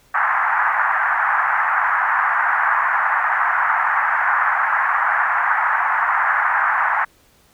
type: band-pass noise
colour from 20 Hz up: white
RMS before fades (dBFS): -18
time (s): 0.14-7.05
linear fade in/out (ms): 10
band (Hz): 790 to 1800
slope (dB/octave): 48
effects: pink hiss -55 dBFS RMS until 7.53 s